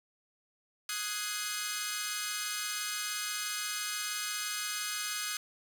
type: chord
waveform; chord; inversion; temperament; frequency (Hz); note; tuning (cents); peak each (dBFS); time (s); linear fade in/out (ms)
10% pulse; Ab dominant seventh; second; equal with one note detuned; 1252.4 / 1480 / 1661.2 / 2093; Eb6 / Gb6 / Ab6 / C7; +11 / 0 / 0 / 0; -31; 0.89-5.37; 2
effects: none